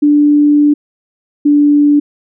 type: tone pair in turn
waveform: sine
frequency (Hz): 293.7 / 291.8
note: D4 / D4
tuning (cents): 0 / -11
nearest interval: unison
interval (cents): 11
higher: first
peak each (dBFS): -5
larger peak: neither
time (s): 0.02-0.74 / 1.45-2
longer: first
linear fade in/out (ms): 10
effects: none